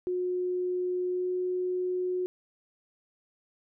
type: tone with pitch glide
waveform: sine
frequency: 362 to 364.3 Hz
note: F#4 to F#4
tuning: -38 to -27 cents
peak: -27 dBFS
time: 0.07-2.26 s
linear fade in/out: 0 ms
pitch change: +11 cents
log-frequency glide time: 1.1-1.29 s
effects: none